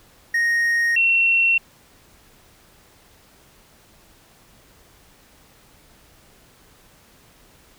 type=tone pair in turn; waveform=triangle / sine; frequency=1864.7 / 2718 Hz; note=A#6 / F7; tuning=0 / -48 cents; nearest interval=perfect fifth; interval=652 cents; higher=second; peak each=-15 / -14 dBFS; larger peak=second; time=0.34-0.96 / 0.96-1.58 s; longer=neither; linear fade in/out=5 ms; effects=pink hiss -53 dBFS RMS until 7.78 s